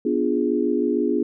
sine chord, B diminished seventh, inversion none, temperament equal, 246.9 / 293.7 / 349.2 / 415.3 Hz, B3 / D4 / F4 / Ab4, 0 / 0 / 0 / 0 cents, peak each -24 dBFS, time 0.05-1.23 s, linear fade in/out 5 ms, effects none

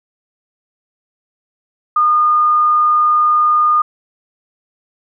sine tone, 1220 Hz, D#6, 34 cents flat, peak -9 dBFS, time 1.96-3.82 s, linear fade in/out 5 ms, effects none

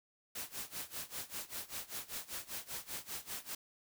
white noise with tremolo, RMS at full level -41 dBFS, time 0.35-3.55 s, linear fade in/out 5 ms, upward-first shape sine, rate 5.1 Hz, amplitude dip 90%, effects none

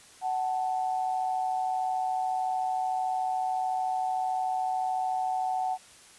sine tone pair together, 746.4 / 880 Hz, F#5 / A5, +15 / 0 cents, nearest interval minor third, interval 285 cents, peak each -27 / -34 dBFS, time 0.21-5.78 s, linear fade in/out 50 ms, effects white hiss -53 dBFS RMS until 6.18 s + resampled to 24000 Hz

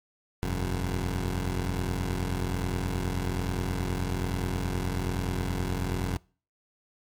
15% pulse tone pair together, 41.18 / 91.8 Hz, E1 / F#2, -1 / -13 cents, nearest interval octave + major second, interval 1388 cents, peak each -24 dBFS, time 0.43-6.17 s, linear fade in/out 0 ms, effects noise-tail reverb RT60 0.4 s tail -24 dB re dry + MP3 96 kbps

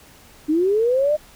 sine linear sweep, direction up, 293.7 to 618 Hz, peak -15 dBFS, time 0.48-1.17 s, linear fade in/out 20 ms, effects pink hiss -48 dBFS RMS until 1.35 s

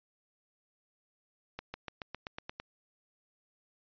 accelerating click train, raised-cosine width 0.3 ms, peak -23 dBFS, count 9, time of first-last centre 1.59-2.6 s, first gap 150 ms, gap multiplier 0.95, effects resampled to 11025 Hz

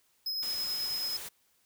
square tone with tremolo, 5110 Hz, D#8, 45 cents sharp, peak -31 dBFS, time 0.26-1.17 s, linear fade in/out 5 ms, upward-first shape sine, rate 9.2 Hz, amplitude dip 25%
white noise, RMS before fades -42 dBFS, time 0.42-1.29 s, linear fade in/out 10 ms
effects white hiss -70 dBFS RMS until 1.65 s

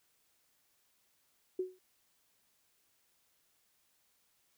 sine tone with exponential decay, 370 Hz, F#4, in tune, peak -29 dBFS, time 1.59-1.79 s, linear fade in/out 5 ms, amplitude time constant 43 ms, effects white hiss -74 dBFS RMS until 4.57 s

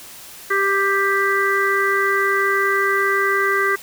harmonic tone, 394.1 Hz, G4, 9 cents sharp, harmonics 1 / 3 / 4 / 5, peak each -21 / -21 / -21 / -21 dBFS, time 0.5-3.76 s, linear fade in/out 10 ms, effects white hiss -39 dBFS RMS until 3.82 s

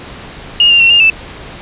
sine tone with pitch steps, 2850 / 2791 / 2720 / 2814 / 2642 Hz, F7 / F7 / F7 / F7 / E7, +34 / -2 / -46 / +12 / +3 cents, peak -4 dBFS, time 0.6-1.1 s, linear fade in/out 2 ms, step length 100 ms, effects pink hiss -30 dBFS RMS until 1.61 s + resampled to 8000 Hz

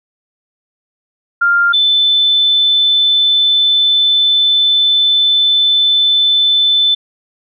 sine tone pair in turn, 1396.9 / 3520 Hz, F6 / A7, 0 / 0 cents, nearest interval octave + major third, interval 1600 cents, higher second, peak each -8 dBFS, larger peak neither, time 1.41-1.73 / 1.73-6.95 s, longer second, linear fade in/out 10 ms, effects none

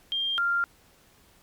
sine tone pair in turn, 3197 / 1392.4 Hz, G7 / F6, +33 / -6 cents, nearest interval octave + major second, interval 1439 cents, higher first, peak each -25 / -22 dBFS, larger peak second, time 0.12-0.38 / 0.38-0.64 s, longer neither, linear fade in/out 0 ms, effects pink hiss -59 dBFS RMS until 1.42 s + MP3 96 kbps

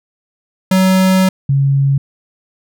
square / sine tone pair in turn, 187.9 / 138.2 Hz, F#3 / C#3, +27 / -5 cents, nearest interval perfect fourth, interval 532 cents, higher first, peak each -9 dBFS, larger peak neither, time 0.71-1.29 / 1.49-1.98 s, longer first, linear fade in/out 5 ms, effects none

